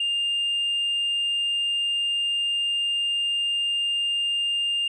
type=tone; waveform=sine; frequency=2807 Hz; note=F7; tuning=8 cents sharp; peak=-20 dBFS; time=0-4.88 s; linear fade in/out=5 ms; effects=tanh soft clip ceiling -20 dBFS